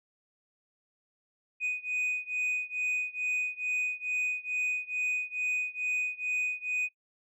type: beating tone pair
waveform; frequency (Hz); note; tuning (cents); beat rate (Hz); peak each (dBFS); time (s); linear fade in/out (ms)
sine; 2489 / 2491.3; D#7 / D#7; 0 / +2; 2.3; -30 / -31; 1.6-6.89; 50
effects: noise-tail reverb RT60 0.1 s tail -19 dB re dry + tanh soft clip ceiling -26 dBFS